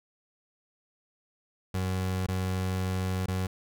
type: tone with dropouts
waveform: 30% pulse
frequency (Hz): 93.2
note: F#2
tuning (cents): +13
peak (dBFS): -25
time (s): 1.74-3.47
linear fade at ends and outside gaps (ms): 5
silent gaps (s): 2.266-2.285 / 3.261-3.282
effects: none